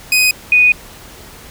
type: tone pair in turn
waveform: sawtooth / sine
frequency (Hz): 2502 / 2479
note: D#7 / D#7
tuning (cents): +9 / -7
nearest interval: unison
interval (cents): 16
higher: first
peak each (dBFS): -6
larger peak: neither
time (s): 0.12-0.31 / 0.52-0.72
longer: second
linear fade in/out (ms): 2
effects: pink hiss -37 dBFS RMS until 1.5 s